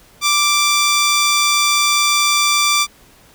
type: tone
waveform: 10% pulse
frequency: 1174.7 Hz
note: D6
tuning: in tune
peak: -4 dBFS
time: 0.21-2.87 s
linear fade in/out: 50 ms
effects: pink hiss -48 dBFS RMS until 3.34 s